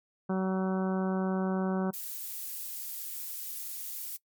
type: harmonic tone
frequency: 188.6 Hz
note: F#3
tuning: 33 cents sharp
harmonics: 1 / 2 / 3 / 4 / 5 / 6 / 7 / 8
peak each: -28 / -34 / -38 / -40 / -42 / -44 / -45 / -46 dBFS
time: 0.29-1.91 s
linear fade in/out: 10 ms
type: noise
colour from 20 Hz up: violet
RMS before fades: -38 dBFS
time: 1.93-4.17 s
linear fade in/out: 10 ms
effects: noise-tail reverb RT60 0.1 s tail -21 dB re dry + MP3 96 kbps